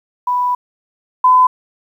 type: tone pair in turn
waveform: sine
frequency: 987.8 / 1011.5 Hz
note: B5 / B5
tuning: 0 / +41 cents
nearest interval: unison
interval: 41 cents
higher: second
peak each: -13 / -6 dBFS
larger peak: second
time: 0.27-0.55 / 1.24-1.47 s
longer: first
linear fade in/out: 5 ms
effects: 8-bit